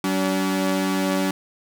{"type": "tone pair together", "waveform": "sawtooth", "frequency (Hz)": [190.1, 286.3], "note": ["F#3", "D4"], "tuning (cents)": [47, -44], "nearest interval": "perfect fifth", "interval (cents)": 709, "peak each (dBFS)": -19, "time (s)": [0.04, 1.31], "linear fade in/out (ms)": 2, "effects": []}